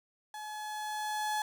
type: tone with level ramp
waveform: 35% pulse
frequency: 851 Hz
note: G#5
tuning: 42 cents sharp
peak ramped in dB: -39 to -28 dBFS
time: 0.34-1.42 s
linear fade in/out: 2 ms
effects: none